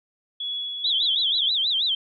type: tone with tremolo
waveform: sine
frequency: 3378 Hz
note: G#7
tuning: 29 cents sharp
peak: -26 dBFS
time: 0.4-1.5 s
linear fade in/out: 5 ms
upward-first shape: sine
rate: 2 Hz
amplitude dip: 30%
type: tone with vibrato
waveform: sine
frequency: 3520 Hz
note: A7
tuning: in tune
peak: -20 dBFS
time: 0.84-1.95 s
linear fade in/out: 5 ms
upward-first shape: sine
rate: 6.2 Hz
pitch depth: 220 cents each way
effects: none